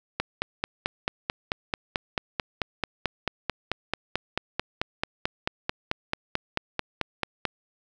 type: click train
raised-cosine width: 0.3 ms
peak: -9 dBFS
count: 34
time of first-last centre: 0.2-7.453 s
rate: 4.55 Hz
effects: none